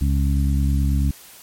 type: harmonic tone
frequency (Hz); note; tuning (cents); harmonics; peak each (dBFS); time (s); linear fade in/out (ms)
69.3; C#2; 0; 1 / 2 / 3 / 4; -17 / -23 / -27 / -29; 0.01-1.11; 5
effects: white hiss -44 dBFS RMS until 1.42 s + MP3 64 kbps